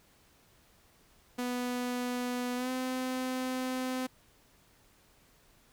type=tone with pitch glide; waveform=sawtooth; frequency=246.9 to 256.6 Hz; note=B3 to C4; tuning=0 to -34 cents; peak=-28 dBFS; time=1.38-4.07 s; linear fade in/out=10 ms; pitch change=+66 cents; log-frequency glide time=2.56-2.7 s; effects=pink hiss -64 dBFS RMS until 5.72 s